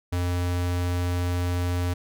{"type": "tone", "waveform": "square", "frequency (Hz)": 88.6, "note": "F2", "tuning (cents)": 25, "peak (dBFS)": -24, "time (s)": [0.12, 1.94], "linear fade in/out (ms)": 10, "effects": []}